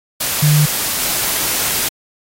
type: tone in noise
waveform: sine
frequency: 150 Hz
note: D3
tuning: 37 cents sharp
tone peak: -9 dBFS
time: 0.42-0.66 s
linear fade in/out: 10 ms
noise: white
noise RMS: -18 dBFS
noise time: 0.2-1.89 s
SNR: +6 dB
effects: AAC 48 kbps